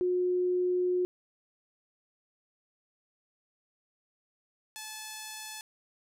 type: tone pair in turn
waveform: sine / 5% pulse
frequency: 361.2 / 865.6 Hz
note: F#4 / A5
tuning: -42 / -29 cents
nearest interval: octave + minor third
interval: 1513 cents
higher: second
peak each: -25 / -28 dBFS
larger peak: first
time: 0.01-1.05 / 4.76-5.61 s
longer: first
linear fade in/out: 0 ms
effects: none